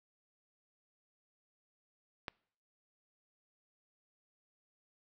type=click; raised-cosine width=0.3 ms; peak=-22 dBFS; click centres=2.282 s; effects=noise-tail reverb RT60 0.6 s tail -26 dB re dry